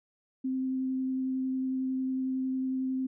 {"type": "tone with vibrato", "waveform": "sine", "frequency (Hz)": 261, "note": "C4", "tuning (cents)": -4, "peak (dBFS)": -28, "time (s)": [0.44, 3.07], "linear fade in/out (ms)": 10, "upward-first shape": "sine", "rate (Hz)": 11, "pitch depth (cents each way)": 8, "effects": []}